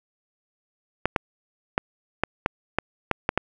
clicks, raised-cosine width 0.5 ms, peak -5 dBFS, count 9, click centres 1.056 / 1.162 / 1.779 / 2.236 / 2.461 / 2.786 / 3.113 / 3.291 / 3.376 s, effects none

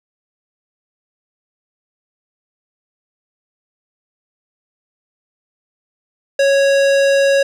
sine tone with hard clipping, 553 Hz, C#5, 4 cents flat, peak -12 dBFS, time 6.39-7.43 s, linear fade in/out 5 ms, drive 18 dB, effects none

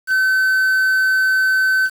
triangle tone with quantisation, 1528 Hz, G6, 45 cents flat, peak -11 dBFS, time 0.07-1.9 s, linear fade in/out 50 ms, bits 6, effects none

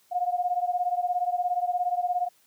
sine beating tone pair, 710 / 727 Hz, F5 / F#5, +28 / -31 cents, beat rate 17 Hz, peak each -26 / -28 dBFS, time 0.11-2.29 s, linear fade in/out 20 ms, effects white hiss -63 dBFS RMS until 2.46 s + high-pass 100 Hz 12 dB/octave

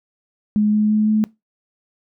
sine tone with pitch steps, 210.5 / 212.1 / 213.7 / 215.3 Hz, G#3 / G#3 / G#3 / A3, +24 / +37 / +50 / -37 cents, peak -13 dBFS, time 0.56-1.24 s, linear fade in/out 0 ms, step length 170 ms, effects noise-tail reverb RT60 0.2 s tail -22 dB re dry

